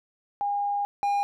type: tone pair in turn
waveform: sine / triangle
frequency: 812 / 809.1 Hz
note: G#5 / G#5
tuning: -39 / -45 cents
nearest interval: unison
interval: 6 cents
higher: first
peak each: -24 / -20 dBFS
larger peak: second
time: 0.41-0.85 / 1.03-1.23 s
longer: first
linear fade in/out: 0 ms
effects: none